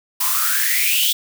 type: noise with high-pass filter sweep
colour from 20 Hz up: blue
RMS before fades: -18 dBFS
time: 0.2-1.13 s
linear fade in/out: 10 ms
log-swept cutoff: 940 to 3400 Hz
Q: 9.9
effects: none